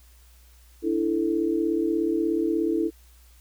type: chord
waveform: sine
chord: D suspended second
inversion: none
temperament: just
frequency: 293.7 / 330.4 / 440.5 Hz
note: D4 / E4 / A4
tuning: 0 / +4 / +2 cents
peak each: -29 / -23 / -28 dBFS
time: 0.82-2.91 s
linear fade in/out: 50 ms
effects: added 60 Hz sine -51 dBFS peak until 3.4 s + white hiss -59 dBFS RMS until 3.4 s